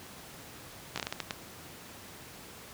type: slowing click train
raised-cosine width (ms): 0.2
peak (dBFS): -15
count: 8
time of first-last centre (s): 0.96-1.308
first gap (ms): 16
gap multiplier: 1.37
effects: pink hiss -48 dBFS RMS until 2.73 s + high-pass 80 Hz 12 dB/octave